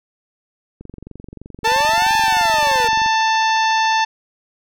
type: click train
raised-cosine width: 3 ms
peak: -22 dBFS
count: 53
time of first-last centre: 0.81-3.061 s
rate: 23.1 Hz
type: harmonic tone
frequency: 886 Hz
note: A5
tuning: 12 cents sharp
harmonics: 1 / 2 / 3 / 4 / 5 / 6 / 7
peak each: -15 / -21 / -25 / -27 / -29 / -31 / -32 dBFS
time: 1.64-4.05 s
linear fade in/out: 10 ms
type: linear two-way sweep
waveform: sawtooth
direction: up then down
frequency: 440 to 837 to 458.7 Hz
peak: -17 dBFS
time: 1.64-2.88 s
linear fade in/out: 5 ms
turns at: 2.16 s
effects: none